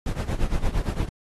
brown noise with tremolo, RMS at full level -21 dBFS, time 0.06-1.09 s, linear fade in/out 2 ms, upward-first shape triangle, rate 8.7 Hz, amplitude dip 90%, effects AAC 32 kbps

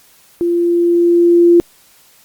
sine tone with level ramp, 344.6 Hz, F4, 23 cents flat, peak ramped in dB -12 to -4 dBFS, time 0.41-1.6 s, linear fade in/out 0 ms, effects white hiss -48 dBFS RMS until 2.24 s + Opus 48 kbps

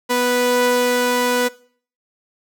sawtooth tone pair together, 246.9 / 492.9 Hz, B3 / B4, 0 / -3 cents, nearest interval octave, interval 1197 cents, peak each -18 / -12 dBFS, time 0.09-1.49 s, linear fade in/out 20 ms, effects noise-tail reverb RT60 0.5 s tail -21 dB re dry

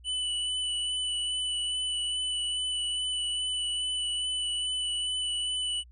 square tone with vibrato, 2979 Hz, F#7, 11 cents sharp, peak -29 dBFS, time 0.04-5.84 s, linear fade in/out 50 ms, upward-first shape sine, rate 2.4 Hz, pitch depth 14 cents each way, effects added 60 Hz sine -50 dBFS peak until 5.91 s + resampled to 24000 Hz

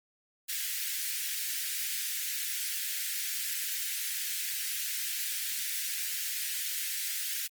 white high-pass noise, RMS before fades -34 dBFS, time 0.48-7.48 s, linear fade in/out 20 ms, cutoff 1600 Hz, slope 48 dB/octave, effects Opus 24 kbps

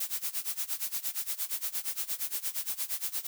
blue noise with tremolo, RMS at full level -31 dBFS, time 0-3.27 s, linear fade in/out 5 ms, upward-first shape sine, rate 8.6 Hz, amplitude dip 90%, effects none

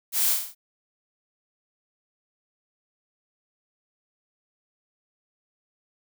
blue noise with echo, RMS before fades -24 dBFS, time 0.12-0.37 s, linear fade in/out 50 ms, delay 36 ms, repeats 5, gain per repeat -4 dB, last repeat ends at 0.55 s, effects none

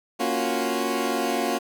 20% pulse chord, Gb major seventh, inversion first, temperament equal, 233.1 / 277.2 / 349.2 / 370 Hz, Bb3 / Db4 / F4 / Gb4, 0 / 0 / 0 / 0 cents, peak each -24 dBFS, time 0.19-1.59 s, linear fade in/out 20 ms, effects 9-bit

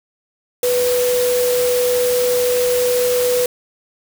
sine tone in noise, 493.9 Hz, B4, in tune, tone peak -14 dBFS, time 0.63-3.46 s, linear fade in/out 2 ms, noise white, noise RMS -24 dBFS, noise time 0.63-3.46 s, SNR +7 dB, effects none

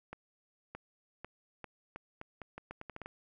accelerating click train, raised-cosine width 0.5 ms, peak -28 dBFS, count 14, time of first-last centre 0.13-3.06 s, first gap 620 ms, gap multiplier 0.8, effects none

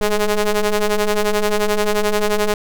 sawtooth ring-modulated tone, 208.3 Hz, G#3, 5 cents sharp, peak -8 dBFS, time 0.01-2.54 s, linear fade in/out 2 ms, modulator 214 Hz, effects none

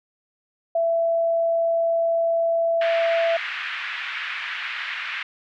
sine tone, 667 Hz, E5, 20 cents sharp, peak -18 dBFS, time 0.75-3.37 s, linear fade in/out 5 ms
pink band-pass noise, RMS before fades -30 dBFS, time 2.81-5.23 s, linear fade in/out 5 ms, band 1500 to 2800 Hz, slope 24 dB/octave
effects none

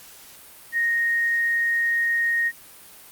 sine tone, 1863 Hz, A#6, 2 cents flat, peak -19 dBFS, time 0.72-2.52 s, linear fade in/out 50 ms, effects white hiss -46 dBFS RMS until 3.11 s + Opus 48 kbps

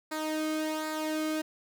sawtooth tone with flanger, 311.1 Hz, D#4, in tune, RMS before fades -32 dBFS, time 0.11-1.42 s, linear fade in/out 10 ms, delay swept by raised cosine 0.33 to 1.14 ms, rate 1.3 Hz, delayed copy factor -0.6, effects none

